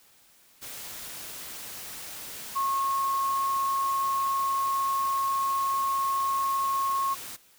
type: tone in noise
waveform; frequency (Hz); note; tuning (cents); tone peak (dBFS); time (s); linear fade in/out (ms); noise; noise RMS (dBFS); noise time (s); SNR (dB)
sine; 1089; C#6; -31; -24; 2.55-7.15; 20; white; -40; 0.61-7.37; +13
effects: white hiss -59 dBFS RMS until 7.58 s